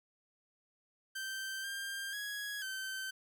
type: tone with pitch steps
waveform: sawtooth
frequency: 1558 / 1594 / 1665 / 1544 Hz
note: G6 / G6 / G#6 / G6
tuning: -11 / +28 / +4 / -27 cents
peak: -35 dBFS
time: 1.15-3.11 s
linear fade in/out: 10 ms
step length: 490 ms
effects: none